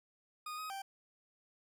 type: tone with pitch steps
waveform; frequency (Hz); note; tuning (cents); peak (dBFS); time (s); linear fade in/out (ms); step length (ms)
40% pulse; 1233 / 1259 / 782; D#6 / D#6 / G5; -16 / +20 / -4; -40; 0.46-0.82; 5; 120
effects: none